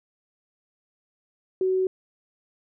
sine tone, 374.8 Hz, F#4, 22 cents sharp, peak -20 dBFS, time 1.61-1.87 s, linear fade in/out 2 ms, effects none

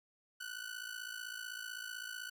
sawtooth ring-modulated tone, 1489 Hz, F#6, 11 cents sharp, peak -36 dBFS, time 0.4-2.3 s, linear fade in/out 10 ms, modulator 27.9 Hz, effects none

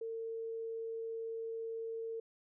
sine tone, 453 Hz, A#4, 50 cents flat, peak -38 dBFS, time 0.01-2.2 s, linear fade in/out 5 ms, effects none

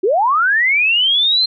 sine linear sweep, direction up, 340.5 to 4186 Hz, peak -11 dBFS, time 0.03-1.46 s, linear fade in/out 10 ms, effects none

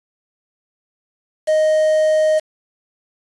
triangle tone with quantisation, 622.3 Hz, D#5, in tune, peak -10 dBFS, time 1.47-2.4 s, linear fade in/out 20 ms, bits 5, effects resampled to 24000 Hz

